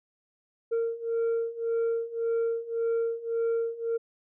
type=beating tone pair; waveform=sine; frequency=459.2 / 461 Hz; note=A#4 / A#4; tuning=-26 / -19 cents; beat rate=1.8 Hz; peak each=-28 / -26 dBFS; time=0.71-3.98 s; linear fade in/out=20 ms; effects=tanh soft clip ceiling -23 dBFS